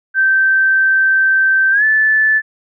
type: tone with pitch glide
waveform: sine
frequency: 1555 to 1745.4 Hz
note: G6 to A6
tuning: -14 to -14 cents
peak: -9 dBFS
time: 0.14-2.42 s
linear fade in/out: 50 ms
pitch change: +200 cents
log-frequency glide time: 1.71-1.84 s
effects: none